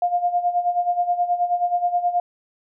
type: tone with tremolo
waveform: sine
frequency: 706 Hz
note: F5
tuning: 19 cents sharp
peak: -15 dBFS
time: 0.02-2.2 s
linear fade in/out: 2 ms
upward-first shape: sine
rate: 9.4 Hz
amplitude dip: 75%
effects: none